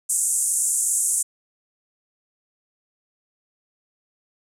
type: band-pass noise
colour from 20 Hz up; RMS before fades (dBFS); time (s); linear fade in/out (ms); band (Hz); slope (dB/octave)
white; -22; 0.09-1.23; 10; 7200 to 10000; 48
effects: none